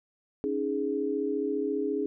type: chord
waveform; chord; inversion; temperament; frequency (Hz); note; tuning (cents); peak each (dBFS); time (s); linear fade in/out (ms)
sine; C# suspended second; none; just; 277.2 / 311.8 / 415.8; C#4 / D#4 / G#4; 0 / +4 / +2; -32 / -33 / -29; 0.44-2.06; 0
effects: none